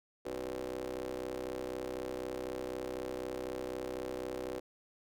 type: ring-modulated tone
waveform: 25% pulse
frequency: 64 Hz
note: C2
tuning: 38 cents flat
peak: -31 dBFS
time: 0.25-4.6 s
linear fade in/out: 10 ms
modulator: 433 Hz
effects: none